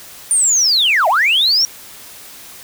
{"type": "linear two-way sweep", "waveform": "sine", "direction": "down then up", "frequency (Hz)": [9240, 602, 5700], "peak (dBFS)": -9, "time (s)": [0.31, 1.65], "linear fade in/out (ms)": 0, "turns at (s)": 1.08, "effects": ["tanh soft clip ceiling -7 dBFS", "white hiss -37 dBFS RMS until 2.63 s"]}